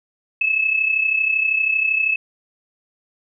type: tone with amplitude modulation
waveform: sine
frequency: 2600 Hz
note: E7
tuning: 24 cents flat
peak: -13 dBFS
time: 0.41-2.16 s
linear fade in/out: 5 ms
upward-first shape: sine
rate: 32.7 Hz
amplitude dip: 65%
effects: none